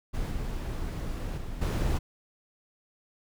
brown noise with level steps, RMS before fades -31 / -33 / -37 / -26 dBFS, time 0.13-1.99 s, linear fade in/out 20 ms, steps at 0.31 / 1.37 / 1.61 s, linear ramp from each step 10 ms, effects none

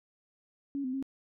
sine tone with pitch steps, 279.3 / 256.6 / 269.5 Hz, C#4 / C4 / C#4, +13 / -34 / -49 cents, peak -31 dBFS, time 0.75-1.026 s, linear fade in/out 0 ms, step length 92 ms, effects none

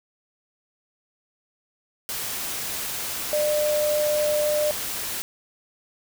sine tone in noise, 599 Hz, D5, 34 cents sharp, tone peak -20 dBFS, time 3.33-4.71 s, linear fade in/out 0 ms, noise white, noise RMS -30 dBFS, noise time 2.09-5.22 s, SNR +7 dB, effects none

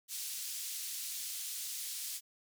white band-pass noise, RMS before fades -41 dBFS, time 0.08-2.21 s, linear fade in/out 50 ms, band 3700 to 13000 Hz, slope 12 dB/octave, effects none

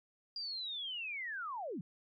sine linear sweep, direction down, 4835 to 138.59 Hz, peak -38 dBFS, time 0.36-1.81 s, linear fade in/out 2 ms, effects MP3 64 kbps

